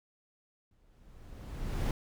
brown noise with exponential growth, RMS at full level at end -28 dBFS, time 0.71-1.91 s, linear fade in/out 2 ms, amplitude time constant 260 ms, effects none

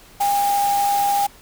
sine tone in noise, 807 Hz, G#5, 50 cents flat, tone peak -16 dBFS, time 0.2-1.27 s, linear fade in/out 10 ms, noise white, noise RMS -29 dBFS, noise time 0.2-1.27 s, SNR +10 dB, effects pink hiss -47 dBFS RMS until 1.41 s

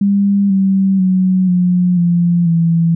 sine tone with pitch steps, 200 / 192.85 / 185.96 / 179.32 / 172.91 / 166.73 Hz, G3 / G3 / F#3 / F3 / F3 / E3, +35 / -28 / +9 / +46 / -17 / +20 cents, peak -9 dBFS, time 0.01-2.95 s, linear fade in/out 5 ms, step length 490 ms, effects none

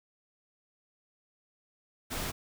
pink noise, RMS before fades -35 dBFS, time 2.1-2.32 s, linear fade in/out 20 ms, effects none

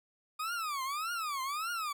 40% pulse tone with vibrato, 1218 Hz, D#6, 37 cents flat, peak -33 dBFS, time 0.39-1.93 s, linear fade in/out 10 ms, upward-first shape triangle, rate 1.7 Hz, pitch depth 290 cents each way, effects none

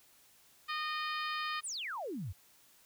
harmonic tone, 614 Hz, D#5, 23 cents flat, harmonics 2 / 3 / 4 / 5 / 6 / 7 / 8, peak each -37 / -41 / -43 / -45 / -47 / -48 / -49 dBFS, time 0.68-1.61 s, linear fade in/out 20 ms
sine exponential sweep, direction down, 10820 to 77.78 Hz, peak -37 dBFS, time 1.63-2.33 s, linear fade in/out 20 ms
effects white hiss -64 dBFS RMS until 2.85 s

